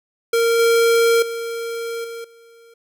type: tone with level steps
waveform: square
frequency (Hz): 462.6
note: A#4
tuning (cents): -13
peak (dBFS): -15 / -13 / -25 / -30 / -46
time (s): 0.33-2.74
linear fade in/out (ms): 5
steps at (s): 0.59 / 1.22 / 2.04 / 2.24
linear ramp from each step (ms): 5
effects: none